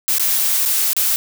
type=noise with dropouts; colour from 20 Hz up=blue; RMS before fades=-17 dBFS; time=0.08-1.16 s; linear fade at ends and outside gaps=0 ms; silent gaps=0.183-0.196 / 0.653-0.659 / 0.932-0.966 s; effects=none